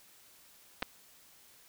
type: clicks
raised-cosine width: 0.3 ms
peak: -20 / -16 dBFS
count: 2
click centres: 0.823 / 0.827 s
effects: white hiss -60 dBFS RMS until 1.68 s